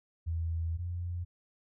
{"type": "tone pair in turn", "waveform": "sine", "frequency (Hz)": [82.6, 87.51], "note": ["E2", "F2"], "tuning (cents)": [4, 4], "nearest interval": "minor second", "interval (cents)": 100, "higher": "second", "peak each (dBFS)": [-30, -33], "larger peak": "first", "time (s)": [[0.26, 0.78], [0.78, 1.25]], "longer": "first", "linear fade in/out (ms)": 20, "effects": []}